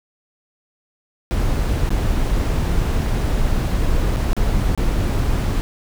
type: noise with dropouts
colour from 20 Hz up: brown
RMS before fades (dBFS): -18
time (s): 1.31-5.61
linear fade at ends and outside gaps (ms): 0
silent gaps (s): 1.892-1.905 / 4.161-4.168 / 4.331-4.366 / 4.749-4.776
effects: none